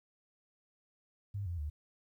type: tone with pitch steps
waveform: sine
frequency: 100.5 / 86.49 / 74.43 Hz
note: G2 / F2 / D2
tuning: +44 / -16 / +24 cents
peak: -35 dBFS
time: 1.34-1.7 s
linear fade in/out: 10 ms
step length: 120 ms
effects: 12-bit